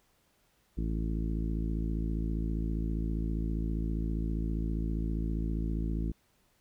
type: harmonic tone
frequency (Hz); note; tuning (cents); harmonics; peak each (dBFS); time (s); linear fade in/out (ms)
55; A1; 0; 1 / 2 / 3 / 4 / 5 / 6 / 7 / 8; -31 / -41 / -37 / -40 / -41 / -42 / -55 / -54; 0.77-6.12; 10
effects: pink hiss -70 dBFS RMS until 6.6 s